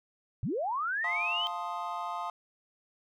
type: linear sweep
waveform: sine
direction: up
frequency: 88.6 to 3136 Hz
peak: -29 dBFS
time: 0.43-1.47 s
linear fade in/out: 0 ms
type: chord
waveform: triangle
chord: F dominant seventh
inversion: none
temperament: equal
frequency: 698.5 / 880 / 1046.5 / 1244.5 Hz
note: F5 / A5 / C6 / Eb6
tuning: 0 / 0 / 0 / 0 cents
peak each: -37 dBFS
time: 1.04-2.3 s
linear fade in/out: 2 ms
effects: none